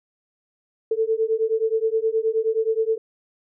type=beating tone pair; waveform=sine; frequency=440 / 449.5 Hz; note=A4 / A4; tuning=0 / +37 cents; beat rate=9.5 Hz; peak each=-22 dBFS; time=0.91-2.98 s; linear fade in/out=5 ms; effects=none